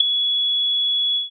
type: tone with ADSR envelope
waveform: sine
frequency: 3382 Hz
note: G#7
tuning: 31 cents sharp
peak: -6 dBFS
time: 0-1.3 s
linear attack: 7 ms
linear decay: 5 ms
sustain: -11 dB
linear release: 140 ms
effects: none